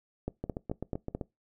two click trains, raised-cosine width 2 ms, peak -21 / -19 dBFS, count 7 / 5, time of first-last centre 0.44-1.212 / 0.28-1.15 s, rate 7.77 / 4.6 Hz, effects noise-tail reverb RT60 0.2 s tail -22 dB re dry

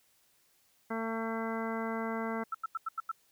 harmonic tone, 225 Hz, A3, 39 cents sharp, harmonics 1 / 2 / 3 / 4 / 5 / 6 / 7 / 9, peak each -36 / -39 / -41 / -42 / -43 / -44 / -44 / -46 dBFS, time 0.9-2.44 s, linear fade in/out 10 ms
sine tone bursts, 1324 Hz, E6, 7 cents sharp, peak -31 dBFS, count 6, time 2.52-3.116 s, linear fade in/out 5 ms, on 26 ms, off 88 ms
effects white hiss -69 dBFS RMS until 3.31 s

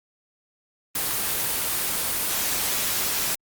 white noise, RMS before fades -25 dBFS, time 0.95-3.35 s, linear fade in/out 5 ms, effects Opus 24 kbps

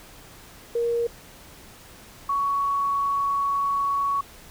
sine tone pair in turn, 470 / 1117.9 Hz, A#4 / C#6, +14 / +14 cents, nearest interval octave + minor third, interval 1500 cents, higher second, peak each -21 dBFS, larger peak neither, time 0.75-1.07 / 2.29-4.21 s, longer second, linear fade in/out 5 ms, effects pink hiss -47 dBFS RMS until 4.5 s

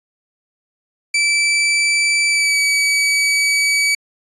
sawtooth tone with pitch glide, 2322 to 2282 Hz, D7 to C#7, -20 to +50 cents, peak -10 dBFS, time 1.14-3.95 s, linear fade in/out 5 ms, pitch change -30 cents, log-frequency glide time 2.28-2.59 s, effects resampled to 24000 Hz

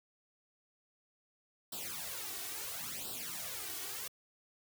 white noise with flanger, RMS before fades -42 dBFS, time 1.72-4.08 s, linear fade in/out 5 ms, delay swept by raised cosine 0.23 to 2.73 ms, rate 0.73 Hz, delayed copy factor +0.85, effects high-pass 80 Hz 12 dB/octave

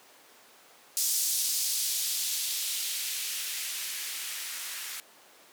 violet noise with band-pass filter sweep, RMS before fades -32 dBFS, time 0.97-5 s, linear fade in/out 0 ms, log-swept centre 5800 to 1500 Hz, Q 1.1, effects pink hiss -55 dBFS RMS until 5.52 s + high-pass 400 Hz 12 dB/octave

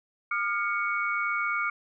sine tone cluster, 1205 / 1406 / 2228 Hz, D6 / F6 / C#7, +44 / +11 / +8 cents, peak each -30 dBFS, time 0.31-1.7 s, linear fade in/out 5 ms, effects none

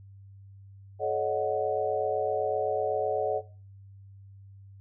sine chord, D# half-diminished seventh, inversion second, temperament equal with one note detuned, 429 / 554.4 / 622.3 / 740 Hz, A4 / C#5 / D#5 / F#5, -44 / 0 / 0 / 0 cents, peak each -31 dBFS, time 0.99-3.42 s, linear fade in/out 50 ms, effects noise-tail reverb RT60 0.4 s tail -18 dB re dry + added 98 Hz sine -47 dBFS peak until 4.8 s

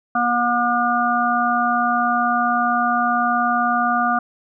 harmonic tone, 240.4 Hz, B3, 46 cents flat, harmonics 1 / 3 / 5 / 6, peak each -24 / -20 / -20 / -23 dBFS, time 0.15-4.19 s, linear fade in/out 5 ms, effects none

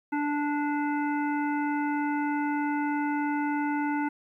harmonic tone with a mistuned harmonic, 292.8 Hz, D4, 5 cents flat, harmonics 1 / 3 / 5 / 7 / 9, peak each -27 / -31 / -36 / -40 / -48 dBFS, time 0.12-4.09 s, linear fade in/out 10 ms, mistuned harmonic 9, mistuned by -18 cents, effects 11-bit

